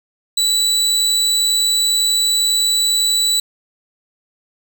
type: tone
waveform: 30% pulse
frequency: 3951 Hz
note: B7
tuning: in tune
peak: -11 dBFS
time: 0.37-3.4 s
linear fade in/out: 5 ms
effects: none